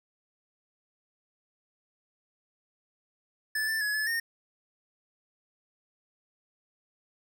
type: tone with pitch steps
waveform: square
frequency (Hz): 1741 / 1771 / 1690 / 1724 / 1837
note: A6 / A6 / G#6 / A6 / A#6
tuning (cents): -19 / +11 / +30 / -36 / -26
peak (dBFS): -28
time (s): 3.55-4.2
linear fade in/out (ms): 5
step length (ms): 130
effects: none